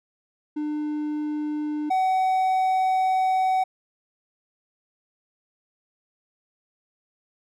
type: tone pair in turn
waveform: triangle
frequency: 300.4 / 752.8 Hz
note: D4 / F#5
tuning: +39 / +30 cents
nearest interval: octave + major third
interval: 1591 cents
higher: second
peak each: -23 / -17 dBFS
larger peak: second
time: 0.56-1.9 / 1.9-3.64 s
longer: second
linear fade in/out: 10 ms
effects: none